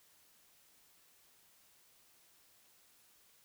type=silence; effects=white hiss -67 dBFS RMS until 3.44 s